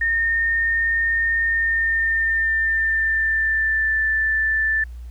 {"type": "tone with pitch glide", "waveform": "sine", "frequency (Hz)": [1829, 1763.6], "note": ["A#6", "A6"], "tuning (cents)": [-33, 4], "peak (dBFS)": -17, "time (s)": [0.01, 4.84], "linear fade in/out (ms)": 5, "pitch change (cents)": -63, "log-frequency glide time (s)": [1.42, 3.97], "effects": ["added 60 Hz sine -32 dBFS peak until 5.1 s", "pink hiss -58 dBFS RMS until 5.1 s"]}